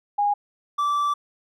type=tone pair in turn; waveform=sine / triangle; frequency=820 / 1163.5 Hz; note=G#5 / D6; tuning=-22 / -17 cents; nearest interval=tritone; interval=605 cents; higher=second; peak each=-18 dBFS; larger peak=neither; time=0.18-0.34 / 0.78-1.14 s; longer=second; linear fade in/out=10 ms; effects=none